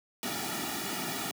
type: noise with comb filter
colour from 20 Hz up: pink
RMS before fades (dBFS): -34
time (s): 0.23-1.31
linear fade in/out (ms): 0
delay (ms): 1.9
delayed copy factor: -0.9
effects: high-pass 200 Hz 12 dB/octave